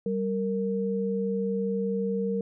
sine tone pair together, 194.46 / 462.5 Hz, G3 / A#4, -14 / -14 cents, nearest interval octave + minor third, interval 1500 cents, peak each -28 dBFS, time 0.06-2.41 s, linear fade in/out 2 ms, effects none

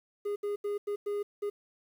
triangle tone bursts at uneven times, 410 Hz, G#4, 22 cents flat, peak -28 dBFS, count 6, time 0.25-0.36 / 0.43-0.56 / 0.64-0.78 / 0.87-0.96 / 1.06-1.23 / 1.42-1.5 s, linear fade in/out 10 ms, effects 10-bit

